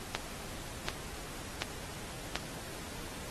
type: click train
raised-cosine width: 0.2 ms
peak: -13 dBFS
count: 4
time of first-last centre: 0.15-2.356 s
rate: 1.36 Hz
effects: pink hiss -45 dBFS RMS until 3.3 s + AAC 32 kbps